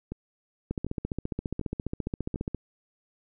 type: two click trains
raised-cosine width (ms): 3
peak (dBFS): -21 / -17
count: 4 / 28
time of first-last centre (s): 0.12-2.359 / 0.71-2.547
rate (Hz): 1.34 / 14.7
effects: none